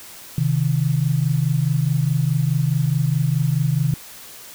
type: tone pair together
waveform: sine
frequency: 130.81 / 155.56 Hz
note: C3 / D#3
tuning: 0 / 0 cents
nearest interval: minor third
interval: 300 cents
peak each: -19 dBFS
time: 0.38-3.94 s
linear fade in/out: 2 ms
effects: white hiss -40 dBFS RMS until 4.54 s